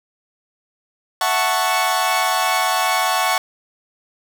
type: chord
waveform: sawtooth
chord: F# minor seventh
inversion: third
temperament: equal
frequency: 659.3 / 740 / 880 / 1108.7 Hz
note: E5 / F#5 / A5 / C#6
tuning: 0 / 0 / 0 / 0 cents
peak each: -22 / -17 / -19 / -17 dBFS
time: 1.21-3.38 s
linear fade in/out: 2 ms
effects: none